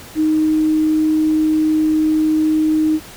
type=tone; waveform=sine; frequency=311.3 Hz; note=D#4; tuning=1 cent sharp; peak=-12 dBFS; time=0.15-3 s; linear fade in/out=50 ms; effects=pink hiss -37 dBFS RMS until 3.16 s